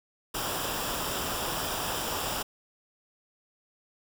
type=noise with comb filter; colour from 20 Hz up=pink; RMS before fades=-32 dBFS; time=0.34-2.43 s; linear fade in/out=10 ms; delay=0.47 ms; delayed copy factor=-0.6; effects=none